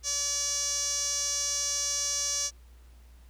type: tone with band-pass filter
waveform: sawtooth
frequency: 574 Hz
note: D5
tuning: 40 cents flat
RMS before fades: -30 dBFS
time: 0.03-2.51 s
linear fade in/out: 50 ms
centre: 6000 Hz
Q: 7.2
effects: added 60 Hz sine -50 dBFS peak until 3.29 s + pink hiss -64 dBFS RMS until 3.29 s